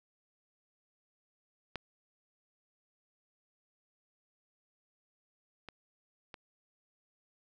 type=clicks; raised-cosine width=0.3 ms; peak=-21 / -29 / -29 dBFS; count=3; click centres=1.757 / 5.687 / 6.342 s; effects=none